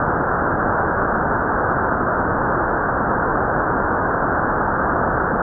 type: low-pass noise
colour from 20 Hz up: white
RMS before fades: -19 dBFS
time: 0-5.42 s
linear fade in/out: 2 ms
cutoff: 1600 Hz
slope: 96 dB/octave
effects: none